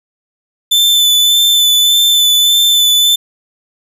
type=tone with vibrato; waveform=40% pulse; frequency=3520 Hz; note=A7; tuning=in tune; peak=-6 dBFS; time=0.71-3.16 s; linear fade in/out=10 ms; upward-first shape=sine; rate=1.7 Hz; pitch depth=17 cents each way; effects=none

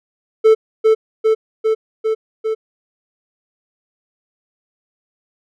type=tone with echo; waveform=triangle; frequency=440 Hz; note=A4; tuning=in tune; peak=-4 dBFS; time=0.44-0.55 s; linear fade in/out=20 ms; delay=400 ms; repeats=5; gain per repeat=-2 dB; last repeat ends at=2.55 s; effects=none

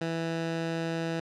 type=tone; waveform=15% pulse; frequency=164.81 Hz; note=E3; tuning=in tune; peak=-23 dBFS; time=0.01-1.2 s; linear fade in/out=5 ms; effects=low-pass 5000 Hz 12 dB/octave

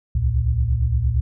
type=tone cluster; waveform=sine; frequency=64.9 / 73.6 / 114.8 Hz; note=C2 / D2 / A#2; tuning=-13 / +4 / -26 cents; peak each=-21 dBFS; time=0.15-1.21 s; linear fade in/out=5 ms; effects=none

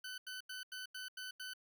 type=tone bursts; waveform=20% pulse; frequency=1508 Hz; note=F#6; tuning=32 cents sharp; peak=-39 dBFS; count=7; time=0.04-1.536 s; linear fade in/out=5 ms; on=140 ms; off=86 ms; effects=none

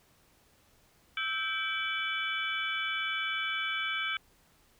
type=tone cluster; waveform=sine; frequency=1310 / 1566 / 2309 / 3010 / 3429 Hz; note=E6 / G6 / D7 / F#7 / A7; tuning=-11 / -2 / -30 / +29 / -45 cents; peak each=-38 / -36 / -34 / -38 / -40 dBFS; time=1.17-4.17 s; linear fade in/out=2 ms; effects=pink hiss -65 dBFS RMS until 4.79 s

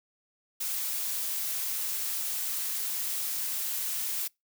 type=noise; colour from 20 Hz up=blue; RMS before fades=-32 dBFS; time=0.6-4.28 s; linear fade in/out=10 ms; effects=noise-tail reverb RT60 0.2 s tail -26 dB re dry

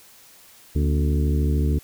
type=harmonic tone with a mistuned harmonic; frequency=73.42 Hz; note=D2; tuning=in tune; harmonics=1 / 2 / 3 / 4 / 5 / 6; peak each=-19 / -25 / -29 / -31 / -33 / -35 dBFS; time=0.75-1.79 s; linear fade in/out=10 ms; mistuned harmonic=3; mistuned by=+100 cents; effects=white hiss -50 dBFS RMS until 1.83 s

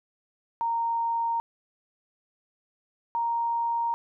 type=tone pair in turn; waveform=sine; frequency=926 / 932.4 Hz; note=A#5 / A#5; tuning=-12 / 0 cents; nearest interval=unison; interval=12 cents; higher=second; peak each=-24 dBFS; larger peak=neither; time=0.61-1.4 / 3.15-3.94 s; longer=neither; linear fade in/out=0 ms; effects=none

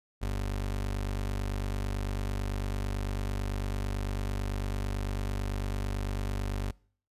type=tone; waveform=30% pulse; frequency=49 Hz; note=G1; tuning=in tune; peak=-27 dBFS; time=0.21-6.72 s; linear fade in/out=20 ms; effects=noise-tail reverb RT60 0.5 s tail -24 dB re dry + resampled to 32000 Hz

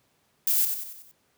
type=noise with echo; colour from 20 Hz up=violet; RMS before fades=-23 dBFS; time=0.47-0.65 s; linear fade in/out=2 ms; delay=93 ms; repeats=5; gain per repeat=-6 dB; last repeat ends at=1.115 s; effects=pink hiss -68 dBFS RMS until 1.37 s + high-pass 100 Hz 12 dB/octave

